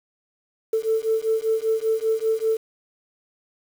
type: beating tone pair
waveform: sine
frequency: 441.3 / 446.4 Hz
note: A4 / A4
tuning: +5 / +25 cents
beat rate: 5.1 Hz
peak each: -22 dBFS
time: 0.73-2.57 s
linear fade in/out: 5 ms
effects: tanh soft clip ceiling -12 dBFS + 7-bit